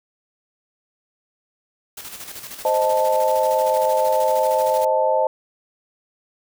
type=noise with tremolo; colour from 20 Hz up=white; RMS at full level=-34 dBFS; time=1.97-4.85 s; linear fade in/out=5 ms; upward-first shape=square; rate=13 Hz; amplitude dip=50%
type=chord; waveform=sine; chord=A diminished; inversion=first; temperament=equal; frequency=523.3 / 622.3 / 880 Hz; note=C5 / Eb5 / A5; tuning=0 / 0 / 0 cents; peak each=-20 dBFS; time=2.65-5.27 s; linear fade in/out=2 ms
effects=none